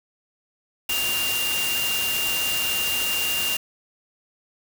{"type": "tone in noise", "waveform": "sine", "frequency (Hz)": 2793, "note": "F7", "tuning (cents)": -1, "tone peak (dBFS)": -24, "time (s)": [0.89, 3.57], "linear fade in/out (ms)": 5, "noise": "white", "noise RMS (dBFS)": -27, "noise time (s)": [0.89, 3.57], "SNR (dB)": 0, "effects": []}